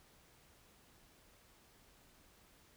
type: silence
effects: pink hiss -66 dBFS RMS until 2.76 s